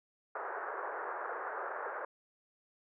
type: band-pass noise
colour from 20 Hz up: white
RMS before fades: -40 dBFS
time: 0.35-2.05 s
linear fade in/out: 5 ms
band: 390 to 1600 Hz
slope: 48 dB/octave
effects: none